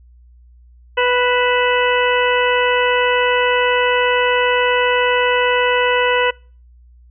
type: harmonic tone with a mistuned harmonic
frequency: 493.9 Hz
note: B4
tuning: in tune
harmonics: 1 / 2 / 3 / 4 / 5 / 6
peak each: -16 / -19 / -21 / -22 / -23 / -24 dBFS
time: 0.97-6.31 s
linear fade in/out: 10 ms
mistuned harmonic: 5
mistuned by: +91 cents
effects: noise-tail reverb RT60 0.4 s tail -26 dB re dry + added 60 Hz sine -43 dBFS peak until 7.1 s